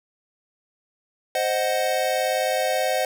square chord, C diminished, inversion none, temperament equal, 523.3 / 622.3 / 740 Hz, C5 / Eb5 / Gb5, 0 / 0 / 0 cents, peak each -26 dBFS, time 1.35-3.05 s, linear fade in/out 2 ms, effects none

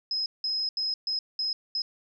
sine tone bursts at uneven times, 5110 Hz, D#8, 45 cents sharp, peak -26 dBFS, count 6, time 0.11-0.26 / 0.44-0.69 / 0.77-0.94 / 1.07-1.19 / 1.39-1.53 / 1.75-1.82 s, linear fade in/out 2 ms, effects none

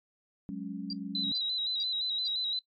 sine chord, F# suspended second, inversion none, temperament equal, 185 / 207.7 / 277.2 Hz, F#3 / G#3 / C#4, 0 / 0 / 0 cents, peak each -39 dBFS, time 0.49-1.32 s, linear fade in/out 0 ms
sine tone bursts, 4740 Hz, D8, 15 cents sharp, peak -34 dBFS, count 4, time 0.9-2.28 s, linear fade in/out 2 ms, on 30 ms, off 420 ms
sine tone with vibrato, 3927 Hz, B7, 11 cents flat, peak -29 dBFS, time 1.15-2.59 s, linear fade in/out 2 ms, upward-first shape square, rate 5.8 Hz, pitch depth 42 cents each way
effects noise-tail reverb RT60 0.1 s tail -19 dB re dry + MP3 48 kbps

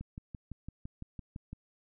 click train, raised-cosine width 5 ms, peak -29 dBFS, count 10, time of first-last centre 0.01-1.53 s, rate 5.92 Hz, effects none

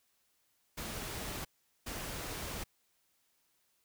pink noise bursts at uneven times, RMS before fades -41 dBFS, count 2, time 0.77-1.45 / 1.86-2.64 s, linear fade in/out 10 ms, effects white hiss -75 dBFS RMS until 3.84 s

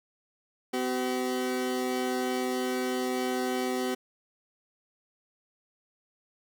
30% pulse tone pair together, 253.8 / 380.3 Hz, B3 / F#4, +47 / +48 cents, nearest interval perfect fifth, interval 701 cents, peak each -28 dBFS, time 0.73-3.95 s, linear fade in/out 10 ms, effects none

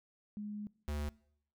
sine / square tone pair in turn, 208.4 / 73.82 Hz, G#3 / D2, +6 / +9 cents, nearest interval octave + tritone, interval 1797 cents, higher first, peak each -39 / -36 dBFS, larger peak second, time 0.37-0.67 / 0.88-1.09 s, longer first, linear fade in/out 0 ms, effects noise-tail reverb RT60 0.7 s tail -23 dB re dry

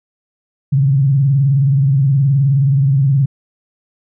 sine tone with vibrato, 137.3 Hz, C#3, 16 cents flat, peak -9 dBFS, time 0.72-3.26 s, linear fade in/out 10 ms, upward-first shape triangle, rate 19 Hz, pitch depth 140 cents each way, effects none

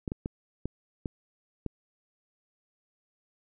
clicks, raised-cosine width 3 ms, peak -19 dBFS, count 6, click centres 0.078 / 0.119 / 0.259 / 0.656 / 1.058 / 1.663 s, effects none

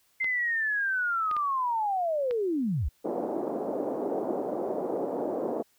sine linear sweep, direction down, 2093 to 49.18 Hz, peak -25 dBFS, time 0.2-2.89 s, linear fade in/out 10 ms
clicks, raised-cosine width 0.3 ms, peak -24 dBFS, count 4, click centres 0.244 / 1.313 / 1.366 / 2.31 s
pink band-pass noise, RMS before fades -31 dBFS, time 3.04-5.63 s, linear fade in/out 20 ms, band 280 to 690 Hz, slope 24 dB/octave
effects white hiss -67 dBFS RMS until 5.78 s

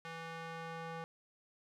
square tone with band-pass filter sweep, 164.81 Hz, E3, in tune, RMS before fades -45 dBFS, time 0.05-1.04 s, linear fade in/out 0 ms, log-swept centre 1700 to 990 Hz, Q 0.84, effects none

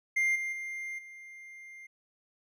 triangle tone with level steps, 2100 Hz, C7, 6 cents sharp, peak -23 / -30 / -34 / -44 dBFS, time 0.16-1.87 s, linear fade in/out 10 ms, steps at 0.35 / 0.52 / 0.98 s, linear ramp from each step 10 ms, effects none

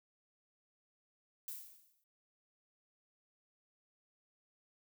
violet noise with exponential decay, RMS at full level -42 dBFS, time 1.48-2.04 s, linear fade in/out 1 ms, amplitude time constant 120 ms, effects noise-tail reverb RT60 0.2 s tail -25 dB re dry

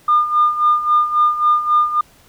sine tone with tremolo, 1210 Hz, D#6, 49 cents flat, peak -8 dBFS, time 0.08-2.01 s, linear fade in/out 5 ms, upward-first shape sine, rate 3.7 Hz, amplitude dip 75%, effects tanh soft clip ceiling -5 dBFS + pink hiss -50 dBFS RMS until 2.28 s

